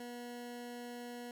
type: tone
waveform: 20% pulse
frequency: 241.6 Hz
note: B3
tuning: 38 cents flat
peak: -39 dBFS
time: 0-1.31 s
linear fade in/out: 2 ms
effects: none